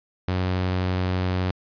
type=tone; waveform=sawtooth; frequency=91.9 Hz; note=F#2; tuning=11 cents flat; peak=-18 dBFS; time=0.28-1.51 s; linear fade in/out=0 ms; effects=resampled to 11025 Hz